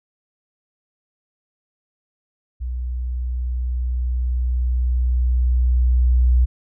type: tone with level ramp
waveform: sine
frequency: 61.74 Hz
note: B1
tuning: in tune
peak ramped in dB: -23 to -11 dBFS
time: 2.6-6.46 s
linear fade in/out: 20 ms
effects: none